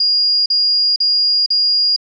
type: tone bursts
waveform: sine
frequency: 4847 Hz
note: D#8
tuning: 46 cents flat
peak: -11 dBFS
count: 4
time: 0-1.963 s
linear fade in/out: 5 ms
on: 460 ms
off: 41 ms
effects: none